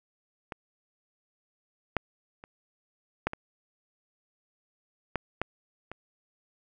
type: clicks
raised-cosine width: 0.5 ms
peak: -21 / -10 / -30 / -11 / -20 / -13 / -13 / -24 dBFS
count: 8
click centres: 0.522 / 1.967 / 2.439 / 3.27 / 3.334 / 5.157 / 5.416 / 5.916 s
effects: none